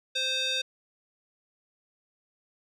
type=tone with band-pass filter; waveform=square; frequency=522 Hz; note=C5; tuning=4 cents flat; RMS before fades=-29 dBFS; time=0.15-0.62 s; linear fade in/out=10 ms; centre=3700 Hz; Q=3.3; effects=none